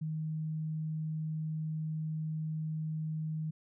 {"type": "tone", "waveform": "sine", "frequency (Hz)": 156.7, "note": "D#3", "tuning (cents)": 13, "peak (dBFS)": -33, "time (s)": [0.01, 3.51], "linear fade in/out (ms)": 10, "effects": []}